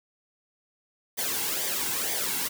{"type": "noise with flanger", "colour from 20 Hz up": "white", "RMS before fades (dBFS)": -29, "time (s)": [1.17, 2.49], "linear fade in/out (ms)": 20, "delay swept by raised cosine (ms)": [0.72, 1.69], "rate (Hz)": 2.1, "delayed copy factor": -0.7, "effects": []}